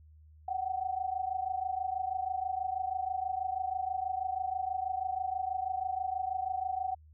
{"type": "tone pair together", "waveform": "sine", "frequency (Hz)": [740, 766.2], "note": ["F#5", "G5"], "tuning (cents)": [0, -40], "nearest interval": "minor second", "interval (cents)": 60, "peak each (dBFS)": [-34, -34], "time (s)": [0.48, 6.95], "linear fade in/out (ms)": 5, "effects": ["added 77 Hz sine -54 dBFS peak until 7.13 s"]}